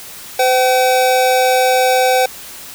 square tone pair together, 510 / 764.1 Hz, C5 / G5, -44 / -44 cents, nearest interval perfect fifth, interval 700 cents, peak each -14 dBFS, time 0.39-2.26 s, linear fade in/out 5 ms, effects white hiss -33 dBFS RMS until 2.74 s

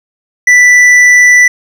sine tone with hard clipping, 1975.5 Hz, B6, in tune, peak -3 dBFS, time 0.47-1.48 s, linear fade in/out 5 ms, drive 6 dB, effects none

